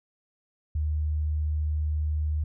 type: tone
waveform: sine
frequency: 76.2 Hz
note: D#2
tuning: 36 cents flat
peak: -24 dBFS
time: 0.75-2.44 s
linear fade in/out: 5 ms
effects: none